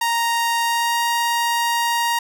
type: tone with pitch glide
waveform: sawtooth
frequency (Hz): 932.3 to 938.8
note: A#5 to A#5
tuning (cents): 0 to +12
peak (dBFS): -14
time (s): 0.01-2.19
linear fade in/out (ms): 5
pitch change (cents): +12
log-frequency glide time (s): 0.63-0.99
effects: none